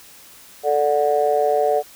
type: chord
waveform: sine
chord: D major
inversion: second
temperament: just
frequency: 440.5 / 587.3 / 734.2 Hz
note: A4 / D5 / F#5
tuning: +2 / 0 / -14 cents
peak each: -19 dBFS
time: 0.63-1.83 s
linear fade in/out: 50 ms
effects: tanh soft clip ceiling -6 dBFS + white hiss -45 dBFS RMS until 1.95 s